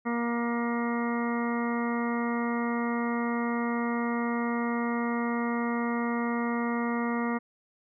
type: harmonic tone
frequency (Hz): 236.1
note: A#3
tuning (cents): +22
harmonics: 1 / 2 / 3 / 4 / 5 / 6 / 8 / 9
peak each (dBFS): -28 / -35 / -39 / -37 / -37 / -41 / -39 / -43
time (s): 0.05-7.39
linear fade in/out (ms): 20
effects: none